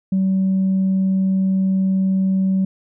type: tone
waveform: sine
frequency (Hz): 190.5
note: G3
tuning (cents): -49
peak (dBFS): -13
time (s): 0.12-2.65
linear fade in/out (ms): 5
effects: tanh soft clip ceiling -12 dBFS